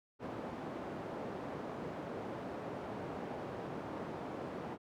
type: band-pass noise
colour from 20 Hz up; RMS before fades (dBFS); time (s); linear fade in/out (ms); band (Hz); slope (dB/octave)
white; -43; 0.19-4.78; 50; 120 to 630; 12
effects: none